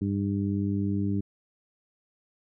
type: harmonic tone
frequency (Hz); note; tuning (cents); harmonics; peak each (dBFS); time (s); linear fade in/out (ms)
99.7; G2; +30; 1 / 2 / 3 / 4; -29 / -28 / -31 / -40; 0.01-1.21; 10
effects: none